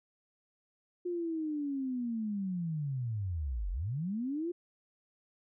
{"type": "linear two-way sweep", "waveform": "sine", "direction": "down then up", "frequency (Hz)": [358.1, 41.73, 358.1], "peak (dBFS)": -32, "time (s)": [1.05, 4.52], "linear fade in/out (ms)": 10, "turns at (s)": 3.71, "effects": []}